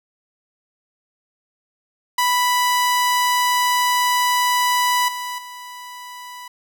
sawtooth tone with level steps, 987.8 Hz, B5, in tune, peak -12 / -22 / -30 dBFS, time 2.18-6.48 s, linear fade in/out 5 ms, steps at 5.08 / 5.38 s, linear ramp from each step 5 ms, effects none

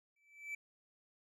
triangle tone with exponential growth, 2316 Hz, D7, 25 cents flat, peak -36 dBFS, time 0.16-0.55 s, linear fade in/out 5 ms, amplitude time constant 83 ms, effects none

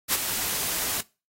white noise with ADSR envelope, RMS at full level -20 dBFS, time 0.08-1.01 s, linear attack 53 ms, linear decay 33 ms, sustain -8 dB, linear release 6 ms, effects noise-tail reverb RT60 0.3 s tail -22 dB re dry + AAC 48 kbps

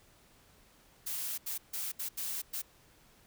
blue noise bursts at uneven times, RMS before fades -37 dBFS, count 6, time 1.06-1.38 / 1.46-1.58 / 1.73-1.92 / 1.99-2.09 / 2.17-2.42 / 2.53-2.62 s, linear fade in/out 10 ms, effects pink hiss -63 dBFS RMS until 3.26 s

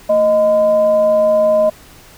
sine tone with frequency modulation, 622.3 Hz, D#5, in tune, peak -9 dBFS, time 0.09-1.7 s, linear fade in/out 10 ms, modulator 396 Hz, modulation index 0.32, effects pink hiss -42 dBFS RMS until 2.17 s

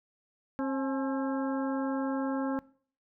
harmonic tone with a mistuned harmonic, 268 Hz, C4, 42 cents sharp, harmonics 1 / 2 / 3 / 4 / 5 / 6, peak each -30 / -36 / -40 / -42 / -44 / -46 dBFS, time 0.59-2.59 s, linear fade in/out 0 ms, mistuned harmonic 3, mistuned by +88 cents, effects noise-tail reverb RT60 0.5 s tail -21 dB re dry

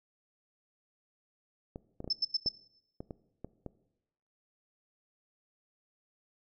clicks, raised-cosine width 2 ms, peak -27 dBFS, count 9, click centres 1.759 / 2.004 / 2.044 / 2.077 / 2.461 / 3.005 / 3.108 / 3.446 / 3.663 s
sine tone bursts, 5274 Hz, E8, in tune, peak -26 dBFS, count 4, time 2.1-2.489 s, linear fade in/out 5 ms, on 29 ms, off 91 ms
effects noise-tail reverb RT60 0.9 s tail -19 dB re dry

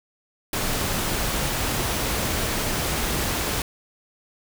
pink noise, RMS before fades -25 dBFS, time 0.53-3.62 s, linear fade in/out 2 ms, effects none

